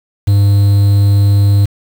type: tone with quantisation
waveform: triangle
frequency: 100.5 Hz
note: G2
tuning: 44 cents sharp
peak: -4 dBFS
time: 0.27-1.66 s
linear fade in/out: 10 ms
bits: 5
effects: none